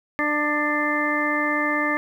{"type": "harmonic tone with a mistuned harmonic", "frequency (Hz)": 297.4, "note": "D4", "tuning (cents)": 22, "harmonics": [1, 2, 3, 4, 6, 7], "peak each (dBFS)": [-26, -29, -32, -27, -25, -27], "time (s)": [0.19, 1.97], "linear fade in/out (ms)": 0, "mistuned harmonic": 6, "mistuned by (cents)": -15, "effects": ["9-bit"]}